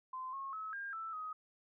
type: tone with pitch steps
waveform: sine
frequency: 1033 / 1087 / 1290 / 1607 / 1323 / 1258 Hz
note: C6 / C#6 / E6 / G6 / E6 / D#6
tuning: -22 / -34 / -38 / +43 / +6 / +19 cents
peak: -40 dBFS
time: 0.13-1.33 s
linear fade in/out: 5 ms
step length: 200 ms
effects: none